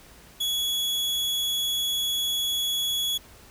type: tone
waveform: 40% pulse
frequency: 3370 Hz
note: G#7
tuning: 25 cents sharp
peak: -23 dBFS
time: 0.4-3.18 s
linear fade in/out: 10 ms
effects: added 60 Hz sine -56 dBFS peak until 3.5 s + pink hiss -51 dBFS RMS until 3.5 s